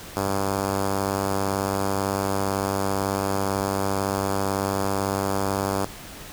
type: tone with notch filter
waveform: 5% pulse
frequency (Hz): 98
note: G2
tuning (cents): 0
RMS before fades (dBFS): -25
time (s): 0.16-5.85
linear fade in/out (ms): 5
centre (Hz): 2900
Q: 0.92
effects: pink hiss -40 dBFS RMS until 6.32 s